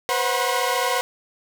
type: tone cluster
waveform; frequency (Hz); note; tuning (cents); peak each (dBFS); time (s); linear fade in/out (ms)
sawtooth; 491.8 / 526 / 734 / 970 / 1073; B4 / C5 / F#5 / B5 / C6; -7 / +9 / -14 / -31 / +43; -23; 0.09-1.01; 0
effects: none